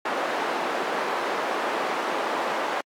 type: band-pass noise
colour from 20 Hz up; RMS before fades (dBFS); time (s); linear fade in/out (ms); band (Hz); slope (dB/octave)
white; -27; 0.05-2.81; 5; 350 to 1100; 12
effects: high-pass 200 Hz 12 dB/octave + AAC 64 kbps